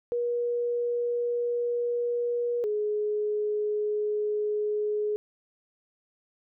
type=tone pair in turn; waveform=sine; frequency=479.4 / 420.6 Hz; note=A#4 / G#4; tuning=+48 / +22 cents; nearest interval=major second; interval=226 cents; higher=first; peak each=-25 dBFS; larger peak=neither; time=0.12-2.64 / 2.64-5.16 s; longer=neither; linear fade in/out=0 ms; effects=none